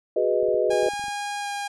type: chord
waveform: sine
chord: G# minor seventh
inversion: third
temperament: equal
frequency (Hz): 370 / 415.3 / 493.9 / 622.3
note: F#4 / G#4 / B4 / D#5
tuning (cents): 0 / 0 / 0 / 0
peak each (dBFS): -26 / -25 / -24 / -24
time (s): 0.16-0.89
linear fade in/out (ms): 5
type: clicks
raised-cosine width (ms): 3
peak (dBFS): -34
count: 11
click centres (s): 0.43 / 0.486 / 0.544 / 0.696 / 0.732 / 0.83 / 0.864 / 0.936 / 0.995 / 1.04 / 1.083
type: tone with pitch glide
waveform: sawtooth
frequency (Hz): 817 to 810.9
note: G#5 to G#5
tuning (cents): -29 to -42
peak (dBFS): -24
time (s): 0.7-1.68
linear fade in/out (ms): 10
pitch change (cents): -13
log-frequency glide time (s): 1.41-1.47
effects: resampled to 24000 Hz